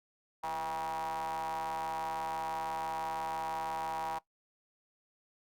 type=ring-modulated tone; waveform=square; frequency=77 Hz; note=D#2; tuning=17 cents flat; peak=-32 dBFS; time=0.43-4.19 s; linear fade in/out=10 ms; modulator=881 Hz; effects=noise-tail reverb RT60 0.1 s tail -19 dB re dry + Opus 48 kbps